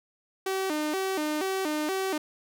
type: tone with vibrato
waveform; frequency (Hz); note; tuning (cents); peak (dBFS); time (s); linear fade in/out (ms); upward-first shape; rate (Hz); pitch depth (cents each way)
sawtooth; 340.8; F4; -42; -23; 0.46-2.18; 5; square; 2.1; 200
effects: none